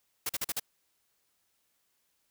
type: noise bursts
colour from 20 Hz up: white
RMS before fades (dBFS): -32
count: 5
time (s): 0.26-0.597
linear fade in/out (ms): 5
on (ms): 33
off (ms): 43
effects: white hiss -75 dBFS RMS until 2.3 s